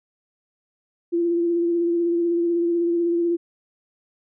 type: tone with vibrato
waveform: sine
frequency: 341.8 Hz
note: F4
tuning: 37 cents flat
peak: -18 dBFS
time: 1.12-3.37 s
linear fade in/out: 20 ms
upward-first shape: sine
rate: 16 Hz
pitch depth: 23 cents each way
effects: none